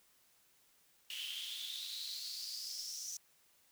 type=noise with high-pass filter sweep; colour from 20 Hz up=pink; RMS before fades=-44 dBFS; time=1.1-3.17 s; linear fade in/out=2 ms; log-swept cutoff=2900 to 6000 Hz; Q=8.2; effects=white hiss -70 dBFS RMS until 3.71 s